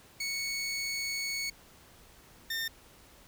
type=tone pair in turn; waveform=20% pulse; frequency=2218 / 1814.2 Hz; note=C#7 / A#6; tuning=0 / -47 cents; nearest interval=minor third; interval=347 cents; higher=first; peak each=-27 dBFS; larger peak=neither; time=0.2-1.5 / 2.5-2.68 s; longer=first; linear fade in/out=5 ms; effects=pink hiss -57 dBFS RMS until 3.27 s